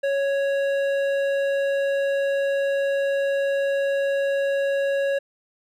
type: tone with hard clipping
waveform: sine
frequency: 554.4 Hz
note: C#5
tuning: in tune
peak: -22 dBFS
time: 0.03-5.19 s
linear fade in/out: 10 ms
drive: 10 dB
effects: none